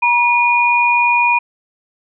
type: tone pair together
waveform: sine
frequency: 957.1 / 2444 Hz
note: A#5 / D#7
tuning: +45 / -32 cents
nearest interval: octave + major third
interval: 1623 cents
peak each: -13 dBFS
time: 0.02-1.39 s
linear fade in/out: 10 ms
effects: none